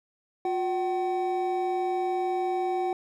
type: tone pair together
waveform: triangle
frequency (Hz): 358.2 / 759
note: F4 / F#5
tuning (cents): +44 / +44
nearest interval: octave + minor second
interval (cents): 1300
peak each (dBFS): -26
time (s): 0.45-2.93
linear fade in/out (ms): 2
effects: none